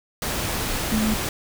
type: tone in noise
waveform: sine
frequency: 217.1 Hz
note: A3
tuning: 23 cents flat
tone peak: -20 dBFS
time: 0.92-1.14 s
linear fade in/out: 2 ms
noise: pink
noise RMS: -26 dBFS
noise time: 0.22-1.29 s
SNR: +3 dB
effects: none